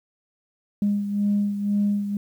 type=beating tone pair; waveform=sine; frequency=203.8 / 205.8 Hz; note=G#3 / G#3; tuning=-32 / -16 cents; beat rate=2 Hz; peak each=-20 / -27 dBFS; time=0.82-2.17 s; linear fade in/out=2 ms; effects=tanh soft clip ceiling -14 dBFS + 9-bit